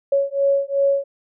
sine beating tone pair, 554.4 / 557.1 Hz, C#5 / C#5, 0 / +9 cents, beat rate 2.7 Hz, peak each -19 dBFS, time 0.12-1.04 s, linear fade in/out 5 ms, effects none

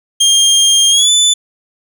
25% pulse tone with pitch glide, 3209 to 3499 Hz, G7 to A7, +40 to -10 cents, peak -3 dBFS, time 0.2-1.34 s, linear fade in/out 10 ms, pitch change +150 cents, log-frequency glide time 0.9-1.1 s, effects none

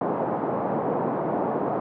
white band-pass noise, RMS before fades -26 dBFS, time 0.01-1.8 s, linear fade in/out 2 ms, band 150 to 850 Hz, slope 24 dB/octave, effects none

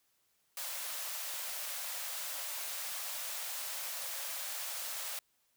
white high-pass noise, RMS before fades -40 dBFS, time 0.57-5.19 s, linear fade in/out 2 ms, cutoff 510 Hz, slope 96 dB/octave, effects white hiss -75 dBFS RMS until 5.56 s

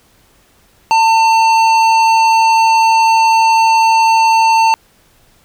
sine tone with hard clipping, 898 Hz, A5, 35 cents sharp, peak -9 dBFS, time 0.91-4.74 s, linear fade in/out 0 ms, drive 12 dB, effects pink hiss -51 dBFS RMS until 5.44 s

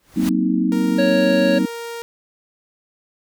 pink noise with exponential growth, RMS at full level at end -26 dBFS, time 0-0.29 s, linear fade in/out 1 ms, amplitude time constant 63 ms
sine chord, C half-diminished seventh, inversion second, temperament just, 188.37 / 235.5 / 261.6 / 314 Hz, Gb3 / Bb3 / C4 / Eb4, +31 / +18 / 0 / +16 cents, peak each -21 dBFS, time 0.16-1.66 s, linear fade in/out 10 ms
sawtooth tone, 466.5 Hz, A#4, 1 cent sharp, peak -24 dBFS, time 0.72-2.02 s, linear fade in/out 0 ms
harmonic tone, 554.4 Hz, C#5, in tune, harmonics 1 / 3 / 5 / 7 / 8, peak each -16 / -26 / -30 / -33 / -34 dBFS, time 0.98-1.59 s, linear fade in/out 10 ms
effects none

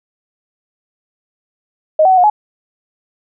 sine tone with pitch steps, 624 / 756 / 749 / 720 / 844 Hz, D#5 / F#5 / F#5 / F#5 / G#5, +5 / +37 / +21 / -47 / +28 cents, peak -6 dBFS, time 1.99-2.3 s, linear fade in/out 5 ms, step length 62 ms, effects none

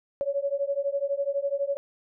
sine beating tone pair, 554.4 / 566.4 Hz, C#5 / C#5, 0 / +37 cents, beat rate 12 Hz, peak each -28 dBFS, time 0.21-1.77 s, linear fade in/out 0 ms, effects none

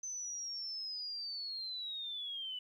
sine linear sweep, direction down, 6150 to 2959 Hz, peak -39 dBFS, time 0.03-2.59 s, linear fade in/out 5 ms, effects 12-bit

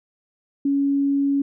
sine tone, 279.4 Hz, C#4, 14 cents sharp, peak -17 dBFS, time 0.65-1.42 s, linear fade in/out 5 ms, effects none

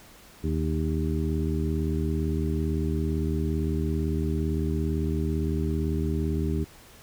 harmonic tone with a mistuned harmonic, 77.78 Hz, D#2, in tune, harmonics 1 / 2 / 3 / 4 / 5, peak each -27 / -30 / -32 / -33 / -34 dBFS, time 0.43-6.65 s, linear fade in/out 20 ms, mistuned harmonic 5, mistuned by +34 cents, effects pink hiss -51 dBFS RMS until 7.02 s

